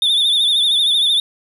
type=tone with vibrato; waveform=triangle; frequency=3563 Hz; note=A7; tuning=21 cents sharp; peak=-11 dBFS; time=0.02-1.2 s; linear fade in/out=2 ms; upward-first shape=triangle; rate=13 Hz; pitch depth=92 cents each way; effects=none